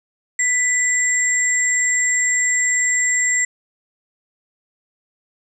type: tone pair together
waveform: sine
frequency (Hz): 1981 / 7479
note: B6 / A#8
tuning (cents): +5 / +5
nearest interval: octave + major seventh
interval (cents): 2300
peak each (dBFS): -18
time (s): 0.39-3.45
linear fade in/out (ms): 5
effects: none